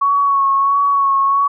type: tone with vibrato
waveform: sine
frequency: 1111 Hz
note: C#6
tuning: 4 cents sharp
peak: -11 dBFS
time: 0.01-1.48 s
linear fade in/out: 10 ms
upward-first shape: sine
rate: 1.5 Hz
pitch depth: 26 cents each way
effects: none